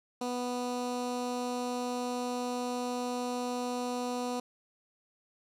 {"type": "tone with notch filter", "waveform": "15% pulse", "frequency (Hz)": 246.6, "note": "B3", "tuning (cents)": -2, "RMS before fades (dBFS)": -34, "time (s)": [0.21, 4.4], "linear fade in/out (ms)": 5, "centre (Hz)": 2100, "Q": 1.4, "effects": ["low-pass 10000 Hz 12 dB/octave"]}